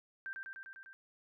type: tone with echo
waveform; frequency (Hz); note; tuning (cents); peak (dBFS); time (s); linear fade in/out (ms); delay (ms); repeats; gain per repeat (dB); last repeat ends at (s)
sine; 1568; G6; 0; -39; 0.26-0.33; 0; 100; 6; -2; 0.93
effects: none